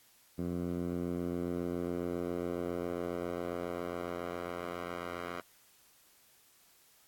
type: tone with band-pass filter sweep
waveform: 10% pulse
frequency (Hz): 87.31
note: F2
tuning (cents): 0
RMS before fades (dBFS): -37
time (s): 0.38-5.41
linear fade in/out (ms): 10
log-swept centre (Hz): 200 to 1200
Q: 1
effects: white hiss -64 dBFS RMS until 7.07 s + AAC 64 kbps